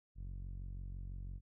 sawtooth tone with low-pass filter, 46 Hz, F#1, 9 cents flat, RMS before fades -45 dBFS, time 0.15-1.41 s, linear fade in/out 50 ms, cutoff 130 Hz, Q 0.81, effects none

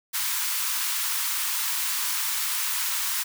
white high-pass noise, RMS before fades -27 dBFS, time 0.13-3.24 s, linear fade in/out 20 ms, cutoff 880 Hz, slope 96 dB/octave, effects none

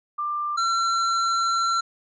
sine / square tone pair in turn, 1188 / 1356.6 Hz, D6 / E6, +20 / +49 cents, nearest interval major second, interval 229 cents, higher second, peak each -24 / -21 dBFS, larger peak second, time 0.18-0.57 / 0.57-1.81 s, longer second, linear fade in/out 10 ms, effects resampled to 16000 Hz

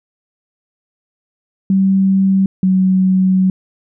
sine tone pair in turn, 192.6 / 187.44 Hz, G3 / F#3, -30 / +23 cents, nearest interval unison, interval 47 cents, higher first, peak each -9 dBFS, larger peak neither, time 1.7-2.46 / 2.63-3.5 s, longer second, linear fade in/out 2 ms, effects none

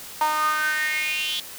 sawtooth tone with high-pass filter sweep, 306.7 Hz, D#4, 25 cents flat, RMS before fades -24 dBFS, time 0.21-1.4 s, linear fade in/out 2 ms, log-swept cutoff 930 to 3400 Hz, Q 7.7, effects white hiss -39 dBFS RMS until 1.58 s

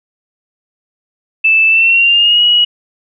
sine tone with pitch glide, 2637 to 2909 Hz, E7 to F#7, 0 to -30 cents, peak -6 dBFS, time 1.44-2.65 s, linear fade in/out 10 ms, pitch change +170 cents, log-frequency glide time 1.68-2.43 s, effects none

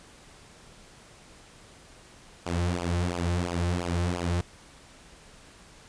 sawtooth tone with flanger, 87.31 Hz, F2, in tune, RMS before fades -28 dBFS, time 2.46-4.41 s, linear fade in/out 0 ms, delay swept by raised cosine 0.5 to 4.3 ms, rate 2.9 Hz, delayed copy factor -0.85, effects pink hiss -52 dBFS RMS until 5.88 s + resampled to 22050 Hz

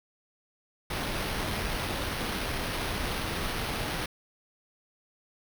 pink noise with sample-and-hold, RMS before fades -32 dBFS, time 0.9-4.06 s, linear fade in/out 5 ms, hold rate 7350 Hz, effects none

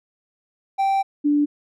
triangle / sine tone pair in turn, 781 / 292.5 Hz, G5 / D4, -7 / -7 cents, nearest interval octave + perfect fourth, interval 1700 cents, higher first, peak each -15 dBFS, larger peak neither, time 0.78-1.03 / 1.24-1.46 s, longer first, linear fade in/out 20 ms, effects none

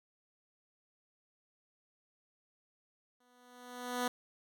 10% pulse tone with exponential growth, 246.9 Hz, B3, in tune, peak -22 dBFS, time 3.2-4.08 s, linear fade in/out 5 ms, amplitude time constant 190 ms, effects none

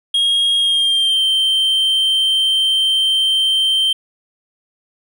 triangle tone with pitch glide, 3265 to 3128 Hz, G#7 to G7, -30 to -4 cents, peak -11 dBFS, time 0.14-3.93 s, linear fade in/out 5 ms, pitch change -74 cents, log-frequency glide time 0.58-1.24 s, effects none

